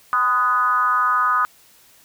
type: tone with frequency modulation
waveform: sine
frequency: 1244.5 Hz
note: D#6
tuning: in tune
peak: -15 dBFS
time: 0.13-1.45 s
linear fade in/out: 0 ms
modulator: 232 Hz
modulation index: 0.86
effects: white hiss -52 dBFS RMS until 2.04 s